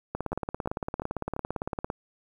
two click trains, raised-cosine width 1 ms, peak -19 / -16 dBFS, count 4 / 32, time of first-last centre 0.33-1.364 / 0.15-1.901 s, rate 2.9 / 17.7 Hz, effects 9-bit

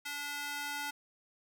square tone with high-pass filter sweep, 289.1 Hz, D4, 27 cents flat, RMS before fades -39 dBFS, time 0.05-0.91 s, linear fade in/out 10 ms, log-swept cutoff 1700 to 1100 Hz, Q 1.1, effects none

